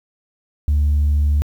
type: tone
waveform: sine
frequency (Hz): 73.42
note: D2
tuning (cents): 0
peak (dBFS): -11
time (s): 0.68-1.42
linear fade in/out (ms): 0
effects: tanh soft clip ceiling -11 dBFS + 8-bit